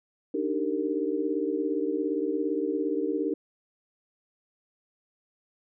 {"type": "chord", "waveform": "sine", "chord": "Eb major seventh", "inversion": "third", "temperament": "equal with one note detuned", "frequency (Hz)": [293.7, 311.1, 392, 460], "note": ["D4", "Eb4", "G4", "Bb4"], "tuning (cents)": [0, 0, 0, -23], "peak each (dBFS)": -31, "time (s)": [0.34, 3.34], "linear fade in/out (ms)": 5, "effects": []}